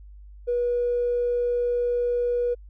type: tone with tanh clipping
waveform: triangle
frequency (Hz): 484.2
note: B4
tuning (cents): -34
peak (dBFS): -21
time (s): 0.47-2.55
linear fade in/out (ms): 20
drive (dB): 4
effects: added 50 Hz sine -42 dBFS peak until 2.69 s